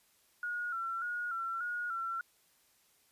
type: tone with vibrato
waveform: sine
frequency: 1397 Hz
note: F6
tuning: in tune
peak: -34 dBFS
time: 0.43-2.21 s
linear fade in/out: 2 ms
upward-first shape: square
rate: 1.7 Hz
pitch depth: 55 cents each way
effects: white hiss -69 dBFS RMS until 3.11 s + resampled to 32000 Hz